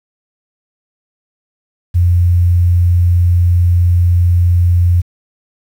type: tone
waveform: sine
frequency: 87.7 Hz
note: F2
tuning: 8 cents sharp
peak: -7 dBFS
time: 1.94-5.02 s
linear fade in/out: 20 ms
effects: 7-bit